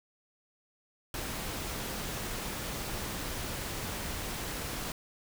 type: noise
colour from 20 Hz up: pink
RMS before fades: -37 dBFS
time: 1.14-4.92 s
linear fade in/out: 2 ms
effects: none